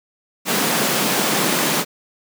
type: high-pass noise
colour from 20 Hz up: pink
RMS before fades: -19 dBFS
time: 0.45-1.85 s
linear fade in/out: 50 ms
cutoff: 150 Hz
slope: 48 dB/octave
effects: none